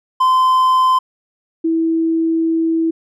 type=tone pair in turn; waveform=triangle / sine; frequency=1031 / 326.6 Hz; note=C6 / E4; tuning=-26 / -16 cents; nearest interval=octave + minor sixth; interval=1990 cents; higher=first; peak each=-8 / -13 dBFS; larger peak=first; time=0.2-0.99 / 1.64-2.91 s; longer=second; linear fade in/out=10 ms; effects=none